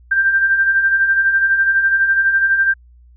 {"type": "beating tone pair", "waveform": "sine", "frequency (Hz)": [1568, 1580], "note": ["G6", "G6"], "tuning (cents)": [0, 13], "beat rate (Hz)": 12, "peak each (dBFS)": [-21, -12], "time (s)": [0.11, 2.74], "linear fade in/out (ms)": 10, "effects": ["added 60 Hz sine -43 dBFS peak until 3.16 s"]}